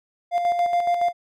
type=tone with tremolo; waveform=triangle; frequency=698.5 Hz; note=F5; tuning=in tune; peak=-15 dBFS; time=0.31-1.13 s; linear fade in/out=50 ms; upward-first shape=square; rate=7.1 Hz; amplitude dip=45%; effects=none